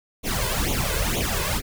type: noise with flanger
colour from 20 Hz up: pink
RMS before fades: -24 dBFS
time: 0.23-1.62 s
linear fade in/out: 50 ms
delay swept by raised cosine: 0.3 to 2 ms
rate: 2.1 Hz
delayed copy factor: +0.85
effects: none